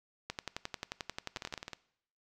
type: two click trains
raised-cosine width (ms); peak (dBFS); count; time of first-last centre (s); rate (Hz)
0.2; -19 / -23; 15 / 8; 0.3-1.539 / 1.37-1.733; 11.3 / 19.3
effects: noise-tail reverb RT60 0.7 s tail -20 dB re dry